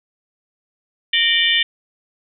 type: tone cluster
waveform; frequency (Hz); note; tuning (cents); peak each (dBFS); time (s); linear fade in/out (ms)
sine; 1850 / 2339 / 2922 / 3098 / 3541; A#6 / D7 / F#7 / G7 / A7; -14 / -8 / -22 / -21 / +10; -20; 1.13-1.63; 5
effects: none